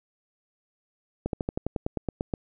slowing click train, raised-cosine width 2 ms, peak -14 dBFS, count 12, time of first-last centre 1.26-2.338 s, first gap 72 ms, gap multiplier 1.06, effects none

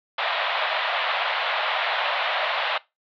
pink band-pass noise, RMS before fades -25 dBFS, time 0.18-2.78 s, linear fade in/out 5 ms, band 590 to 3800 Hz, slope 48 dB/octave, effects noise-tail reverb RT60 0.2 s tail -19 dB re dry

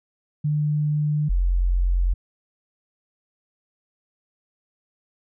sine tone pair in turn, 149.6 / 44.48 Hz, D3 / F1, +32 / +32 cents, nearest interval octave + major sixth, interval 2100 cents, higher first, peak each -19 / -17 dBFS, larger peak second, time 0.44-1.29 / 1.29-2.14 s, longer neither, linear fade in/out 10 ms, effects none

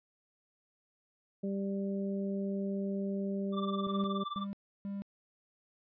harmonic tone, 196.9 Hz, G3, 8 cents sharp, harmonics 1 / 2 / 3, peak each -33 / -39 / -43 dBFS, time 1.43-4.24 s, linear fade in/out 10 ms
square tone with tremolo, 1174.7 Hz, D6, in tune, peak -34 dBFS, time 3.52-4.47 s, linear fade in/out 50 ms, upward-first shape sine, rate 19 Hz, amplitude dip 85%
triangle tone bursts, 199.2 Hz, G3, 28 cents sharp, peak -34 dBFS, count 3, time 3.87-5.02 s, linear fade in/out 0 ms, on 170 ms, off 320 ms
effects resampled to 11025 Hz

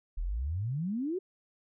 sine exponential sweep, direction up, 36.28 to 392 Hz, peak -30 dBFS, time 0.17-1.19 s, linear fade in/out 10 ms, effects none

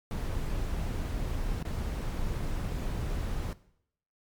brown noise with dropouts, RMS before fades -32 dBFS, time 0.11-3.53 s, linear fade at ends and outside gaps 1 ms, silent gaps 1.627-1.651 s, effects noise-tail reverb RT60 0.7 s tail -18 dB re dry + MP3 96 kbps

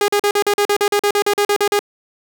sawtooth tone bursts, 409.5 Hz, G#4, 24 cents flat, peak -9 dBFS, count 16, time 0.01-1.792 s, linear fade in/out 2 ms, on 72 ms, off 42 ms, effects none

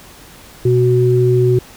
sine tone pair together, 123.47 / 370 Hz, B2 / F#4, 0 / 0 cents, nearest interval octave + perfect fifth, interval 1900 cents, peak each -12 dBFS, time 0.65-1.59 s, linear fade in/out 5 ms, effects pink hiss -40 dBFS RMS until 1.76 s

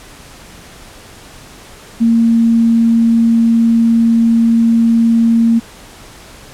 sine tone, 229.8 Hz, A#3, 25 cents flat, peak -7 dBFS, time 2-5.6 s, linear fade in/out 20 ms, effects pink hiss -37 dBFS RMS until 6.53 s + low-pass 11000 Hz 12 dB/octave

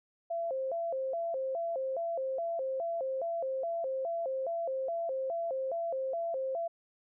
sine tone with vibrato, 597 Hz, D5, 28 cents sharp, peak -31 dBFS, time 0.3-6.68 s, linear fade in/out 10 ms, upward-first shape square, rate 2.4 Hz, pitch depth 210 cents each way, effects none

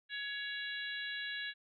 harmonic tone, 560 Hz, C#5, 18 cents sharp, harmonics 3 / 4 / 5 / 6 / 7, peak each -40 / -49 / -47 / -47 / -46 dBFS, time 0.09-1.54 s, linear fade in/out 50 ms, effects none

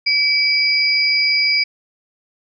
sine tone pair together, 2300 / 4874 Hz, D7 / D#8, -37 / -37 cents, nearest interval octave + minor second, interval 1300 cents, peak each -16 dBFS, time 0.06-1.64 s, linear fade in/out 10 ms, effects none

